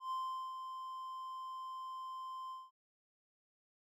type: tone with ADSR envelope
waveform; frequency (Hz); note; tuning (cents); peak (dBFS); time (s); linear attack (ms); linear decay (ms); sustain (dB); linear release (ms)
triangle; 1041; C6; -9; -34; 0-2.71; 110; 420; -7; 200
effects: none